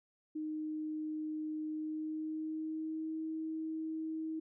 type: tone with pitch glide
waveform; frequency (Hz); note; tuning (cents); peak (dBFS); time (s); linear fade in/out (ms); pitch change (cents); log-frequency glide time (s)
sine; 309.2 to 317.9; D#4 to D#4; -11 to +37; -36; 0.35-4.4; 10; +48; 1.68-3.2
effects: none